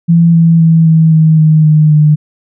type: tone with pitch steps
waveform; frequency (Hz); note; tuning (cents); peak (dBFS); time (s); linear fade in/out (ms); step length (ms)
sine; 168.1 / 165.59 / 163.13 / 160.69 / 158.3 / 155.94 / 153.62 / 151.33; E3 / E3 / E3 / E3 / D#3 / D#3 / D#3 / D#3; +34 / +8 / -18 / -44 / +30 / +4 / -22 / -48; -3; 0.08-2.16; 20; 260
effects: none